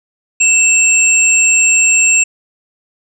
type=tone pair together; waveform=sine; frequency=2658 / 7513 Hz; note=E7 / A#8; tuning=+14 / +13 cents; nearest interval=octave + tritone; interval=1799 cents; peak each=-10 dBFS; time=0.4-2.24 s; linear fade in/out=10 ms; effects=none